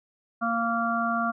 harmonic tone, 231.3 Hz, A#3, 13 cents flat, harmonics 1 / 3 / 5 / 6, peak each -29 / -29 / -29 / -29 dBFS, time 0.41-1.32 s, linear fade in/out 20 ms, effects none

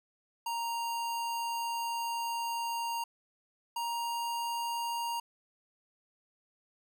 square tone pair in turn, 932.3 / 937.1 Hz, A#5 / A#5, 0 / +9 cents, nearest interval unison, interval 9 cents, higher second, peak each -33 / -33 dBFS, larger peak neither, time 0.46-3.04 / 3.76-5.2 s, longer first, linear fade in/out 5 ms, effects none

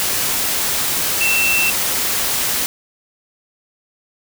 sine tone in noise, 2685 Hz, E7, 31 cents sharp, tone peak -15 dBFS, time 1.21-1.7 s, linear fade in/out 0 ms, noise white, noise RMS -19 dBFS, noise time 0-2.66 s, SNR +1 dB, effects none

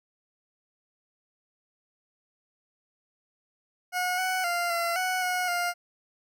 20% pulse tone with pitch steps, 725 / 744 / 696 / 682 / 740 / 728 / 703 Hz, F#5 / F#5 / F5 / F5 / F#5 / F#5 / F5, -35 / +9 / -6 / -41 / 0 / -28 / +11 cents, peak -21 dBFS, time 3.92-5.74 s, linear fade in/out 50 ms, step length 260 ms, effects none

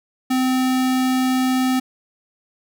square tone, 257.7 Hz, C4, 26 cents flat, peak -17 dBFS, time 0.3-1.8 s, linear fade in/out 10 ms, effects none

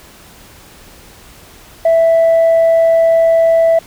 sine tone, 659.3 Hz, E5, in tune, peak -5 dBFS, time 1.85-3.79 s, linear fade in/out 5 ms, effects tanh soft clip ceiling -5 dBFS + pink hiss -40 dBFS RMS until 3.86 s

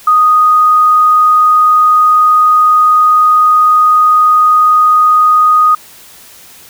sine tone, 1242 Hz, D#6, 3 cents flat, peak -4 dBFS, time 0.07-5.75 s, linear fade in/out 5 ms, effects white hiss -37 dBFS RMS until 6.69 s

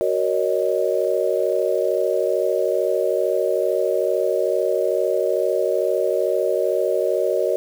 sine chord, D# minor seventh, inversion first, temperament just, 373.4 / 466.7 / 560 / 622.3 Hz, F#4 / A#4 / C#5 / D#5, +16 / +2 / +18 / 0 cents, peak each -23 dBFS, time 0.01-7.56 s, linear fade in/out 0 ms, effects 7-bit

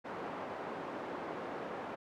pink band-pass noise, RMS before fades -42 dBFS, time 0.04-1.96 s, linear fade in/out 20 ms, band 320 to 1200 Hz, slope 12 dB/octave, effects none

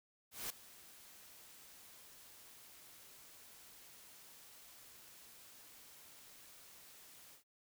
white noise with ADSR envelope, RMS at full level -41 dBFS, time 0.31-7.44 s, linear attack 190 ms, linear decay 4 ms, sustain -18 dB, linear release 110 ms, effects none

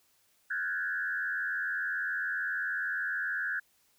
sine tone with frequency modulation, 1587 Hz, G6, 21 cents sharp, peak -30 dBFS, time 0.5-3.6 s, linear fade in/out 10 ms, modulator 86.9 Hz, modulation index 1.5, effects white hiss -69 dBFS RMS until 3.98 s

